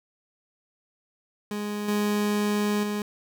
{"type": "tone with level steps", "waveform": "30% pulse", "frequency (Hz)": 207.7, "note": "G#3", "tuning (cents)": 0, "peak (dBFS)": [-26, -20, -24], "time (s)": [1.51, 3.02], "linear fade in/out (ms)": 2, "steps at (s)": [1.88, 2.83], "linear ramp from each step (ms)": 5, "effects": []}